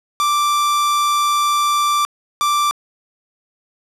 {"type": "tone pair in turn", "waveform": "45% pulse", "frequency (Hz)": [1174.7, 1174.7], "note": ["D6", "D6"], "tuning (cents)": [0, 0], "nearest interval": "unison", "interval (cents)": 0, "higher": "neither", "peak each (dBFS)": -14, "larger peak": "neither", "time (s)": [[0.2, 2.05], [2.41, 2.71]], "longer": "first", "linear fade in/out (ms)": 0, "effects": ["low-pass 12000 Hz 12 dB/octave"]}